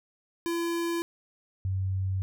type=tone pair in turn; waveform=square / sine; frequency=338.6 / 95.02 Hz; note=E4 / F#2; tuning=+46 / +47 cents; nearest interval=octave + minor seventh; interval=2199 cents; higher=first; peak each=-28 / -26 dBFS; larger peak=second; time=0.46-1.02 / 1.65-2.22 s; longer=second; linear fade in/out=0 ms; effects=none